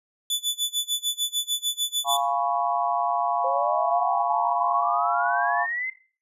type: tone with tremolo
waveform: sawtooth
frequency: 3475 Hz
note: A7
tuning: 22 cents flat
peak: -18 dBFS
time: 0.3-2.17 s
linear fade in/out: 2 ms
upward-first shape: sine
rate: 6.7 Hz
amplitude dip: 100%
type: chord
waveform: sine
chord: C# dominant seventh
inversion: first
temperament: equal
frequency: 698.5 / 830.6 / 987.8 / 1108.7 Hz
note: E#5 / G#5 / B5 / C#6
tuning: 0 / 0 / 0 / 0 cents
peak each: -25 / -28 / -28 / -28 dBFS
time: 2.04-5.67 s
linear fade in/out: 50 ms
type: exponential sweep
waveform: sine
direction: up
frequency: 523.3 to 2089 Hz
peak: -26 dBFS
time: 3.44-5.9 s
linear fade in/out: 5 ms
effects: noise-tail reverb RT60 0.4 s tail -17 dB re dry + resampled to 32000 Hz